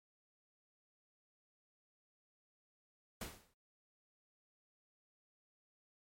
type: noise with exponential decay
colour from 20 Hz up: pink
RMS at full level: -41 dBFS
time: 3.21-3.54 s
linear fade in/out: 5 ms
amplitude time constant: 70 ms
effects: MP3 64 kbps